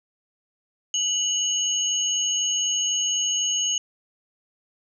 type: tone pair together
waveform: sine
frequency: 2960 / 6546 Hz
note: F#7 / G#8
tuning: 0 / -26 cents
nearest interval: octave + major second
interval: 1374 cents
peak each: -24 dBFS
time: 0.94-3.78 s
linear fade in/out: 2 ms
effects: none